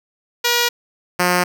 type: tone pair in turn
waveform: 5% pulse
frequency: 478.8 / 178.78 Hz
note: A#4 / F3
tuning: +46 / +41 cents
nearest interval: octave + perfect fourth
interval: 1705 cents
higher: first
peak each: -3 dBFS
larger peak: neither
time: 0.44-0.69 / 1.19-1.44 s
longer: neither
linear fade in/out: 10 ms
effects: none